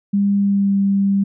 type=tone with pitch glide; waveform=sine; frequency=200.6 to 197.61 Hz; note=G3 to G3; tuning=+40 to +14 cents; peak=-13 dBFS; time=0.13-1.24 s; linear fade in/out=10 ms; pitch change=-26 cents; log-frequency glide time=0.35-0.77 s; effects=none